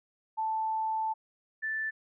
sine tone pair in turn, 880 / 1760 Hz, A5 / A6, 0 / 0 cents, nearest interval octave, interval 1200 cents, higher second, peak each -28 / -30 dBFS, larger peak first, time 0.37-1.14 / 1.62-1.91 s, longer first, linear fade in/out 20 ms, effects none

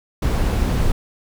brown noise, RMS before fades -18 dBFS, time 0.22-0.92 s, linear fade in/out 5 ms, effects none

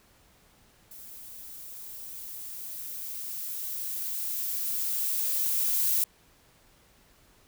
violet noise with level ramp, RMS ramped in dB -46 to -25 dBFS, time 0.91-6.04 s, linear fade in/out 2 ms, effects pink hiss -61 dBFS RMS until 7.47 s

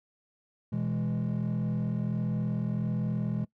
triangle chord, E major, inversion second, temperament equal, 123.47 / 164.81 / 207.7 Hz, B2 / E3 / G#3, 0 / 0 / 0 cents, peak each -29 dBFS, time 0.72-3.45 s, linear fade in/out 10 ms, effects noise-tail reverb RT60 0.1 s tail -20 dB re dry + tanh soft clip ceiling -22 dBFS

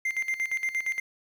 triangle tone with tremolo, 2093 Hz, C7, in tune, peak -23 dBFS, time 0.05-1 s, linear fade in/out 5 ms, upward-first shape square, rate 8.6 Hz, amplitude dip 75%, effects 9-bit

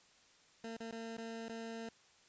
20% pulse tone with dropouts, 227.3 Hz, A#3, 43 cents flat, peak -38 dBFS, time 0.64-1.89 s, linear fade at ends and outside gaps 2 ms, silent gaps 0.768-0.803 / 0.911-0.925 / 1.169-1.181 / 1.484-1.494 s, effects white hiss -66 dBFS RMS until 2.28 s + resampled to 16000 Hz

